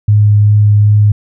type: tone with vibrato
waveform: sine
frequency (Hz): 104.4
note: G#2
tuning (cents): +10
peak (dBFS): -4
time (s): 0.08-1.12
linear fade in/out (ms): 5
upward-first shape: triangle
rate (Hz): 2.6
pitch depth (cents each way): 10
effects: none